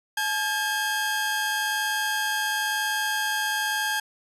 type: tone pair together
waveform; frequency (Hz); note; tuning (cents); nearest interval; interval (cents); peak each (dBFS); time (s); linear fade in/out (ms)
sawtooth; 858 / 1615; A5 / G#6; -44 / -49; major seventh; 1095; -25 / -22; 0.17-4; 5
effects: resampled to 32000 Hz